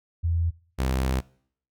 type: tone pair in turn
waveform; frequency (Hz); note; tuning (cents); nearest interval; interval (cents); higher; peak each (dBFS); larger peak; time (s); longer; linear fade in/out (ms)
sine / sawtooth; 84.1 / 65.18; E2 / C2; +35 / -6; major third; 441; first; -21 / -19; second; 0.23-0.51 / 0.78-1.21; second; 20
effects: noise-tail reverb RT60 0.6 s tail -23 dB re dry